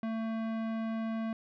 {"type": "tone with tanh clipping", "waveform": "sine", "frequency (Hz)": 223.9, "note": "A3", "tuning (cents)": 30, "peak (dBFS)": -34, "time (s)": [0.03, 1.33], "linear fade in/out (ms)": 2, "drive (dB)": 18, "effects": []}